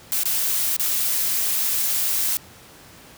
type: noise with dropouts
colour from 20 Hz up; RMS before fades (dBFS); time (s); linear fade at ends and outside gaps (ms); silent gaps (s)
blue; -22; 0.12-2.37; 0; 0.234-0.255 / 0.765-0.796
effects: pink hiss -46 dBFS RMS until 3.17 s + high-pass 60 Hz 12 dB/octave